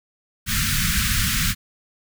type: band-stop noise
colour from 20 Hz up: pink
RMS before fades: -21 dBFS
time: 0.46-1.55 s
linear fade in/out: 50 ms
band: 220 to 1300 Hz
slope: 48 dB/octave
effects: none